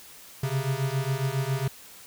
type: beating tone pair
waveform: square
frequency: 130.81 / 138.11 Hz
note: C3 / C#3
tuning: 0 / -6 cents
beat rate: 7.3 Hz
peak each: -29 dBFS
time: 0.43-1.68 s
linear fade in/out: 5 ms
effects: white hiss -48 dBFS RMS until 2.06 s